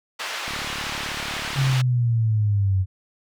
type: band-pass noise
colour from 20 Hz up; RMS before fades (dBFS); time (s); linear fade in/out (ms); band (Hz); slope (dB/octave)
white; -30; 0.19-1.82; 10; 680 to 3300; 12
type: click train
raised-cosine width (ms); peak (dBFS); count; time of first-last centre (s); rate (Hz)
3; -24; 46; 0.48-1.727; 36.1
type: exponential sweep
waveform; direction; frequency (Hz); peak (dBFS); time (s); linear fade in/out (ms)
sine; down; 138.59 to 92.5; -17; 1.55-2.86; 50
effects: none